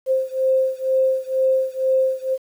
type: beating tone pair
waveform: sine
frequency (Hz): 524 / 526.1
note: C5 / C5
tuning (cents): +2 / +9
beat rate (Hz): 2.1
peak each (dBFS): -19 / -20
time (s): 0.06-2.38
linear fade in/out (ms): 50
effects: 8-bit